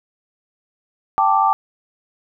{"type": "chord", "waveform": "sine", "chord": "G suspended second", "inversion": "none", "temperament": "equal", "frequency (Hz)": [784, 880, 1174.7], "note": ["G5", "A5", "D6"], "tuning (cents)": [0, 0, 0], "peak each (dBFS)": -17, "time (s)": [1.18, 1.53], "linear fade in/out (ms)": 0, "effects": []}